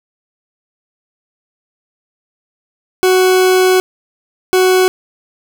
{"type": "tone bursts at uneven times", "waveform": "40% pulse", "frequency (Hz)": 371.2, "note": "F#4", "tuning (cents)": 6, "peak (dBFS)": -7, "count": 2, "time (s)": [[3.03, 3.8], [4.53, 4.88]], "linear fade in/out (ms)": 0, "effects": []}